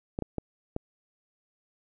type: clicks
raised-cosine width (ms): 2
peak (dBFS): -17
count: 4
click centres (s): 0.189 / 0.223 / 0.383 / 0.764
effects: none